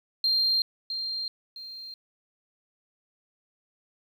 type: tone with echo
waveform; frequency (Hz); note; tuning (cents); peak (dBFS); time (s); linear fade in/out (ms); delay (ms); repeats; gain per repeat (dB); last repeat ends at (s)
sine; 4186; C8; 0; -20; 0.24-0.62; 2; 660; 2; -9; 1.94
effects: tanh soft clip ceiling -17 dBFS + 10-bit